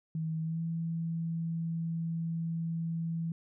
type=tone with pitch glide; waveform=sine; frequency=160 to 165.26 Hz; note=D#3 to E3; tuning=+49 to +5 cents; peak=-31 dBFS; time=0.15-3.32 s; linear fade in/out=2 ms; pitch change=+56 cents; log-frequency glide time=0.42-0.61 s; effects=none